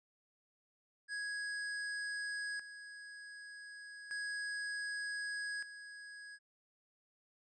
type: tone with tremolo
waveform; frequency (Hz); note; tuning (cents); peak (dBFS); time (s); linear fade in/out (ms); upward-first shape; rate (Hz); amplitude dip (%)
square; 1661.2; G#6; 0; -39; 1.08-6.39; 50; square; 0.33; 70
effects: resampled to 22050 Hz